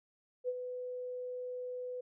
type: tone with ADSR envelope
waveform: sine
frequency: 499.2 Hz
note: B4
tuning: 19 cents sharp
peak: -30 dBFS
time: 0.44-2.01 s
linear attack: 44 ms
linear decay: 44 ms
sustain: -8 dB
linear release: 8 ms
effects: none